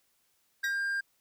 triangle tone, 1600 Hz, G6, 35 cents sharp, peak -27 dBFS, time 0.63-1.01 s, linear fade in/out 10 ms
20% pulse tone with exponential decay, 1900 Hz, A#6, 33 cents sharp, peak -27 dBFS, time 0.64-0.82 s, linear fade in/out 2 ms, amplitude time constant 39 ms
effects white hiss -72 dBFS RMS until 1.2 s

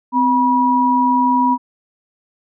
sine tone pair together, 256.7 / 969 Hz, C4 / B5, -33 / -33 cents, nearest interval octave + major seventh, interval 2300 cents, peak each -16 / -13 dBFS, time 0.12-1.58 s, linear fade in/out 50 ms, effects none

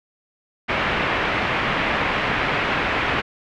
white low-pass noise, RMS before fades -22 dBFS, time 0.68-3.22 s, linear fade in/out 20 ms, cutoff 2500 Hz, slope 24 dB/octave, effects none

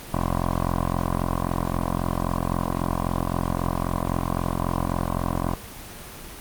10% pulse tone with low-pass filter, 43.77 Hz, F1, 5 cents sharp, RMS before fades -24 dBFS, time 0.12-5.56 s, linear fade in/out 20 ms, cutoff 1000 Hz, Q 4.3, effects pink hiss -39 dBFS RMS until 6.4 s + Opus 24 kbps

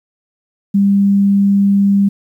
sine tone, 199.1 Hz, G3, 27 cents sharp, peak -8 dBFS, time 0.74-2.09 s, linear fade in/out 10 ms, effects 8-bit

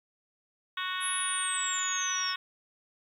harmonic tone, 370 Hz, F#4, in tune, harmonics 3 / 4 / 5 / 6 / 7 / 8 / 9 / 10, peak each -36 / -37 / -39 / -44 / -42 / -44 / -40 / -40 dBFS, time 0.77-2.36 s, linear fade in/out 5 ms
sine exponential sweep, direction down, 11000 to 5270 Hz, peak -31 dBFS, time 1-2.35 s, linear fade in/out 50 ms
effects 10-bit

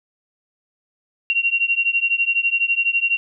sine beating tone pair, 2748 / 2760 Hz, F7 / F7, -29 / -21 cents, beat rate 12 Hz, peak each -19 / -20 dBFS, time 1.3-3.17 s, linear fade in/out 0 ms, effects none

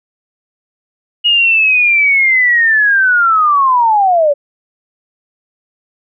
sine linear sweep, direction down, 2888 to 554.4 Hz, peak -7 dBFS, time 1.24-4.34 s, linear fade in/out 20 ms, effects none

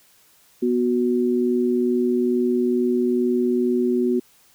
sine tone pair together, 245.3 / 367.6 Hz, B3 / F#4, -12 / -11 cents, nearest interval perfect fifth, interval 701 cents, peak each -20 / -20 dBFS, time 0.62-4.2 s, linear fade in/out 10 ms, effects white hiss -56 dBFS RMS until 4.54 s

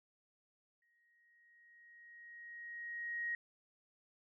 sine tone with exponential growth, 1884 Hz, A#6, 18 cents sharp, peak -35 dBFS, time 0.82-3.35 s, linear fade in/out 2 ms, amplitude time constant 550 ms, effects none

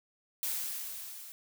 blue noise with level ramp, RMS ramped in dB -33 to -48 dBFS, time 0.43-1.32 s, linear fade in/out 0 ms, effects none

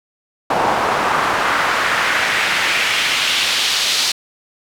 pink noise with band-pass filter sweep, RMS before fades -17 dBFS, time 0.5-4.12 s, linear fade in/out 5 ms, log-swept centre 800 to 4400 Hz, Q 1.5, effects none

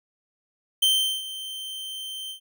45% pulse tone with ADSR envelope, 3118 Hz, G7, 10 cents flat, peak -16 dBFS, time 0.82-2.4 s, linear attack 8 ms, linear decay 390 ms, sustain -16 dB, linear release 100 ms, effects none

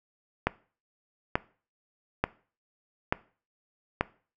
click train, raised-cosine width 0.5 ms, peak -8 dBFS, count 5, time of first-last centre 0.47-4.01 s, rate 1.13 Hz, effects noise-tail reverb RT60 0.4 s tail -20 dB re dry

